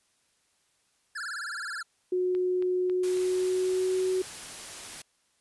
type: tone with vibrato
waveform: square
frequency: 1537 Hz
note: G6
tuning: 35 cents flat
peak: -34 dBFS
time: 1.15-1.83 s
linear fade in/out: 10 ms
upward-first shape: sine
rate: 19 Hz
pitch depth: 220 cents each way
type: tone with pitch glide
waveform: sine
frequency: 364.6 to 372.5 Hz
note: F#4 to F#4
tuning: -25 to +12 cents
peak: -24 dBFS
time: 2.12-4.22 s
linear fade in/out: 5 ms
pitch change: +37 cents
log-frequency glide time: 2.86-3.96 s
type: click train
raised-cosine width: 0.3 ms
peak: -30 dBFS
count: 5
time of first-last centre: 2.35-3.446 s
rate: 3.65 Hz
type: noise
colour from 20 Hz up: white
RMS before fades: -41 dBFS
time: 3.03-5.02 s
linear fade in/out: 5 ms
effects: white hiss -70 dBFS RMS until 5.4 s + resampled to 24000 Hz